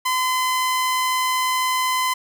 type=tone; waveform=sawtooth; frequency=1022 Hz; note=C6; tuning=41 cents flat; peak=-15 dBFS; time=0.05-2.14 s; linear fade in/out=10 ms; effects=none